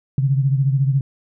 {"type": "beating tone pair", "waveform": "sine", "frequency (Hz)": [134.5, 148.5], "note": ["C3", "D3"], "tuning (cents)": [48, 20], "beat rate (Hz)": 14, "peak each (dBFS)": [-15, -22], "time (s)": [0.18, 1.01], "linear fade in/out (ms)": 2, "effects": []}